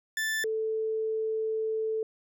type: tone pair in turn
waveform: 40% pulse / sine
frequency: 1760 / 440 Hz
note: A6 / A4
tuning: 0 / 0 cents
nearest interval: 2 octaves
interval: 2400 cents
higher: first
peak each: -27 dBFS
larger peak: neither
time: 0.17-0.44 / 0.44-2.03 s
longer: second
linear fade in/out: 2 ms
effects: none